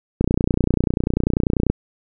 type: click train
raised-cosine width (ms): 3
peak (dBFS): -4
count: 46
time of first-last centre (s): 0.21-1.7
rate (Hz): 30.2
effects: none